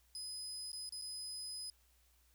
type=tone with dropouts; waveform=30% pulse; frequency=5020 Hz; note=D#8; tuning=15 cents sharp; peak=-39 dBFS; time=0.15-1.7 s; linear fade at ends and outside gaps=1 ms; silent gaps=0.718-0.73 / 0.892-0.923 / 1.015-1.02 s; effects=added 60 Hz sine -70 dBFS peak until 2.34 s + white hiss -73 dBFS RMS until 2.34 s